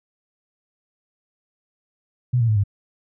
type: tone with pitch steps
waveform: sine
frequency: 124.1 / 115.79 / 108.04 / 100.8 Hz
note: B2 / A#2 / A2 / G2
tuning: +9 / -11 / -31 / +49 cents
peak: -15 dBFS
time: 2.33-2.638 s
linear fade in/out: 10 ms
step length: 77 ms
effects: none